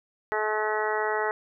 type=harmonic tone; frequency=214.4 Hz; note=A3; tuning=45 cents flat; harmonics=2 / 3 / 4 / 5 / 6 / 7 / 8 / 9; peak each=-29 / -34 / -30 / -36 / -35 / -34 / -38 / -33 dBFS; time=0.32-1.31 s; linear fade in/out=0 ms; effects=none